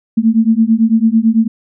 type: beating tone pair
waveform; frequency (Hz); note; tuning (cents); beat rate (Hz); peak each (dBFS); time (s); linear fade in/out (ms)
sine; 220 / 229; A3 / A#3; 0 / -31; 9; -11; 0.17-1.48; 10
effects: none